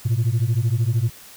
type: beating tone pair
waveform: sine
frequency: 109 / 122 Hz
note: A2 / B2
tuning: -16 / -21 cents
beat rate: 13 Hz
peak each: -18 dBFS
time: 0.05-1.1 s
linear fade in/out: 10 ms
effects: tanh soft clip ceiling -14 dBFS + white hiss -44 dBFS RMS until 1.36 s